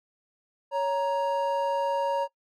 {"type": "tone pair together", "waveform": "triangle", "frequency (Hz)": [557, 936.8], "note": ["C#5", "A#5"], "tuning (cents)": [8, 8], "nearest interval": "major sixth", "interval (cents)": 900, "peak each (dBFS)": -25, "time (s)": [0.71, 2.28], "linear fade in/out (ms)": 50, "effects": ["noise-tail reverb RT60 0.1 s tail -21 dB re dry"]}